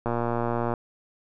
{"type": "click train", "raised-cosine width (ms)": 1, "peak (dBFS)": -13, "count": 81, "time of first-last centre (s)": [0.06, 0.738], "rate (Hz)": 118, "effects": []}